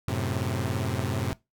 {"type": "chord", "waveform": "sawtooth", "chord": "F# diminished", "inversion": "none", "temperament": "equal", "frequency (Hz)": [92.5, 110, 130.81], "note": ["F#2", "A2", "C3"], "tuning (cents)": [0, 0, 0], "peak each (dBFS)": -27, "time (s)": [0.08, 1.33], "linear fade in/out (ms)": 0, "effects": ["noise-tail reverb RT60 0.2 s tail -20 dB re dry"]}